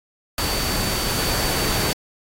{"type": "tone in noise", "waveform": "sine", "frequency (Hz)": 4555, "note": "C#8", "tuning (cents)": 46, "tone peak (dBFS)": -29, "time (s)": [0.38, 1.93], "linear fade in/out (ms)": 2, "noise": "pink", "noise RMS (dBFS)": -23, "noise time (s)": [0.38, 1.93], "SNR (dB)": -9, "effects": ["AAC 48 kbps"]}